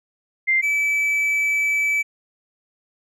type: tone pair in turn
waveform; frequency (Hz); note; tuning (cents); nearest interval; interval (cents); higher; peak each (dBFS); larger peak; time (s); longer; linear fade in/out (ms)
sine / triangle; 2093 / 2305; C7 / D7; 0 / -33; major second; 167; second; -15 / -16; first; 0.47-0.62 / 0.62-2.03; second; 20
effects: none